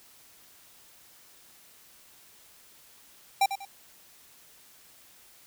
square tone with echo, 788 Hz, G5, 9 cents sharp, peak -20 dBFS, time 3.41-3.46 s, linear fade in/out 5 ms, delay 96 ms, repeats 2, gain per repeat -10 dB, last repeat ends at 3.652 s, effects white hiss -56 dBFS RMS until 5.46 s

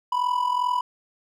triangle tone with amplitude modulation, 987.8 Hz, B5, in tune, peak -16 dBFS, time 0.12-0.81 s, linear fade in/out 5 ms, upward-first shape sine, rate 42.5 Hz, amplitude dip 70%, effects none

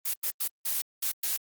blue noise bursts at uneven times, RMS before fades -29 dBFS, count 6, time 0.05-0.14 / 0.23-0.31 / 0.4-0.48 / 0.65-0.82 / 1.02-1.12 / 1.23-1.37 s, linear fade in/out 10 ms, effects Opus 24 kbps

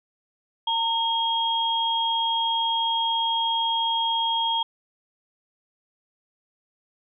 sine tone pair together, 914 / 3261 Hz, A#5 / G#7, -34 / -32 cents, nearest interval octave + minor seventh, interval 2202 cents, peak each -24 dBFS, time 0.67-4.63 s, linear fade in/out 5 ms, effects none

